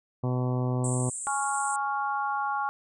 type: harmonic tone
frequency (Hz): 125.8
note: B2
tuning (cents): +32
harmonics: 1 / 2 / 3 / 4 / 5 / 6 / 7 / 8 / 9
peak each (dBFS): -26 / -32 / -36 / -38 / -40 / -42 / -43 / -44 / -45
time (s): 0.23-1.1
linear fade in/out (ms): 10
type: band-pass noise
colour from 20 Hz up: white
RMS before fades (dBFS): -36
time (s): 0.84-1.76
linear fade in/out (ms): 2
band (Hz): 7500 to 8900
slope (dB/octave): 96
type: chord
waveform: sine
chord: Db major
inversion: second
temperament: equal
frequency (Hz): 830.6 / 1108.7 / 1396.9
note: Ab5 / Db6 / F6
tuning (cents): 0 / 0 / 0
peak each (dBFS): -29 / -31 / -33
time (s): 1.27-2.69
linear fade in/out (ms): 0
effects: none